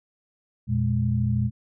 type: tone cluster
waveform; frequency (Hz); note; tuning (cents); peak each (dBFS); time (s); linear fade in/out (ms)
sine; 86 / 119 / 207.3; F2 / A#2 / G#3; -26 / +36 / -3; -28 / -22 / -27; 0.67-1.51; 50
effects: none